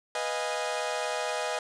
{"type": "chord", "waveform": "sawtooth", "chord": "F half-diminished seventh", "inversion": "second", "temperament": "equal with one note detuned", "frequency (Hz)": [493.9, 622.3, 698.5, 825.8], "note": ["Cb5", "Eb5", "F5", "Ab5"], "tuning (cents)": [0, 0, 0, -10], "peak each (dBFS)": [-31, -29, -34, -31], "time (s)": [0.15, 1.59], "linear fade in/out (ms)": 2, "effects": ["resampled to 22050 Hz", "10-bit"]}